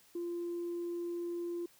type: tone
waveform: sine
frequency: 345.4 Hz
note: F4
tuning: 19 cents flat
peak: -34 dBFS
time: 0.15-1.66 s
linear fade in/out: 5 ms
effects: tanh soft clip ceiling -32 dBFS + white hiss -64 dBFS RMS until 1.79 s